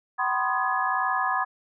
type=tone cluster; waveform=sine; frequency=760 / 991 / 1053 / 1236 / 1687 Hz; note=F#5 / B5 / C6 / D#6 / G#6; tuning=+46 / +6 / +11 / -12 / +27 cents; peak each=-29 dBFS; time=0.18-1.45 s; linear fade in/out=20 ms; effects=none